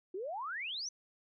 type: exponential sweep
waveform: sine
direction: up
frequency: 349.2 to 6200 Hz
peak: -37 dBFS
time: 0.14-0.89 s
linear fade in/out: 5 ms
effects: none